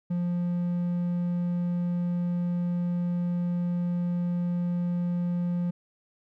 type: tone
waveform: triangle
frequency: 175.3 Hz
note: F3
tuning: 7 cents sharp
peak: -23 dBFS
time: 0.1-5.71 s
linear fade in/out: 10 ms
effects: none